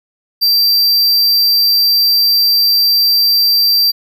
square tone, 4699 Hz, D8, in tune, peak -9 dBFS, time 0.41-3.92 s, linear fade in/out 20 ms, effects none

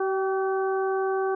harmonic tone with a mistuned harmonic, 382 Hz, G4, 45 cents flat, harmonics 1 / 2 / 3 / 4, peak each -24 / -30 / -34 / -36 dBFS, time 0-1.35 s, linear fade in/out 5 ms, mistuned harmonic 2, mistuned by +25 cents, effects none

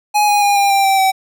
square tone with pitch steps, 836 / 824 / 812.2 / 800.6 / 789.1 / 777.8 / 766.6 Hz, G#5 / G#5 / G#5 / G5 / G5 / G5 / G5, +11 / -14 / -39 / +36 / +11 / -14 / -39 cents, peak -11 dBFS, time 0.14-1.12 s, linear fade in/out 20 ms, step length 140 ms, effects none

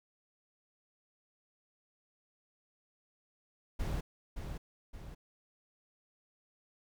brown noise with echo, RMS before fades -35 dBFS, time 3.79-4.01 s, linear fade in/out 10 ms, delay 570 ms, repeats 2, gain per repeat -6 dB, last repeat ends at 5.15 s, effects none

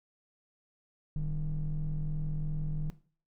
triangle ring-modulated tone, 87 Hz, F2, 6 cents flat, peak -23 dBFS, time 1.16-2.9 s, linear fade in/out 0 ms, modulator 65.6 Hz, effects noise-tail reverb RT60 0.4 s tail -17 dB re dry + tanh soft clip ceiling -25 dBFS

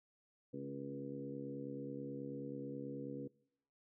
harmonic tone with a mistuned harmonic, 69.3 Hz, C#2, in tune, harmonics 2 / 3 / 4 / 5 / 6 / 7, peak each -50 / -51 / -46 / -53 / -53 / -49 dBFS, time 0.53-3.28 s, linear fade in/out 10 ms, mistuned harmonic 3, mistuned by +29 cents, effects noise-tail reverb RT60 0.7 s tail -23 dB re dry

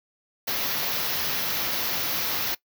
white band-stop noise, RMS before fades -27 dBFS, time 0.47-2.55 s, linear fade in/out 10 ms, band 6000 to 12000 Hz, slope 48 dB/octave, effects noise-tail reverb RT60 0.1 s tail -20 dB re dry + high-pass 80 Hz 12 dB/octave

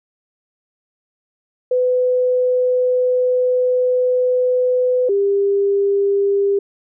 sine tone pair in turn, 502 / 399.3 Hz, B4 / G4, +28 / +32 cents, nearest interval major third, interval 396 cents, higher first, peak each -13 / -13 dBFS, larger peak neither, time 1.71-5.09 / 5.09-6.59 s, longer first, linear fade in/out 5 ms, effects none

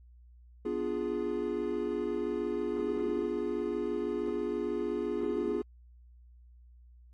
triangle chord, B diminished seventh, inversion none, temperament equal, 246.9 / 293.7 / 349.2 / 415.3 Hz, B3 / D4 / F4 / Ab4, 0 / 0 / 0 / 0 cents, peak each -36 / -37 / -33 / -32 dBFS, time 0.65-5.62 s, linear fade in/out 5 ms, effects added 60 Hz sine -53 dBFS peak until 7.13 s + AAC 32 kbps

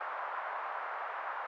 white band-pass noise, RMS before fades -39 dBFS, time 0-1.47 s, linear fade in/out 10 ms, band 680 to 1400 Hz, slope 24 dB/octave, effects none

